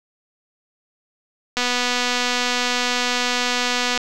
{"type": "click train", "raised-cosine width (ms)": 0.2, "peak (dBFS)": -4, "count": 593, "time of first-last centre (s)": [1.57, 3.977], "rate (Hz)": 246, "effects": []}